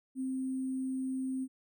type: tone with sample-and-hold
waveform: sine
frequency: 261.6 Hz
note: C4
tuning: in tune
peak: -32 dBFS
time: 0.15-1.48 s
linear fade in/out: 50 ms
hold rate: 8820 Hz
effects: none